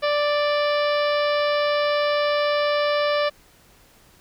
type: harmonic tone with a mistuned harmonic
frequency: 587.3 Hz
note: D5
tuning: in tune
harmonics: 1 / 2 / 3 / 4 / 5 / 6 / 7 / 8 / 9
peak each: -20 / -26 / -30 / -32 / -34 / -36 / -37 / -38 / -39 dBFS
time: 0.02-3.3 s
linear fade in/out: 20 ms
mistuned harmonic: 7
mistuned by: -29 cents
effects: pink hiss -54 dBFS RMS until 4.2 s